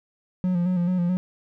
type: tone with vibrato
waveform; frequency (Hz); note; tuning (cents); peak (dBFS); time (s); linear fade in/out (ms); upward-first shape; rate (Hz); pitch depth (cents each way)
triangle; 178.5; F3; +38; -18; 0.44-1.17; 0; square; 4.6; 43
effects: none